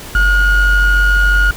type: ring-modulated tone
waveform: triangle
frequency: 740 Hz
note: F#5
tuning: in tune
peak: -3 dBFS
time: 0.15-1.51 s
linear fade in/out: 2 ms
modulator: 693 Hz
effects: pink hiss -31 dBFS RMS until 1.56 s